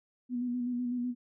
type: tone with vibrato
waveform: sine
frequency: 245.2 Hz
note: B3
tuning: 12 cents flat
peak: -30 dBFS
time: 0.29-1.15 s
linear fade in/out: 50 ms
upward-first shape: square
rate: 8 Hz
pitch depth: 25 cents each way
effects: none